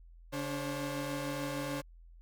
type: tone cluster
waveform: sawtooth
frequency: 141 / 288.7 / 534 Hz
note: C#3 / D4 / C5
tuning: +30 / -30 / +35 cents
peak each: -37 / -34 / -36 dBFS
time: 0.32-1.82 s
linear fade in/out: 20 ms
effects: added 42 Hz sine -52 dBFS peak until 2.21 s